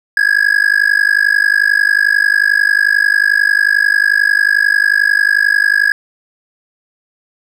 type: tone with amplitude modulation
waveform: triangle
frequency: 1661.2 Hz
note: G#6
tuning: in tune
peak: -3 dBFS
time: 0.17-5.92 s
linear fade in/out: 2 ms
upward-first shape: sine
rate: 51.2 Hz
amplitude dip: 100%
effects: none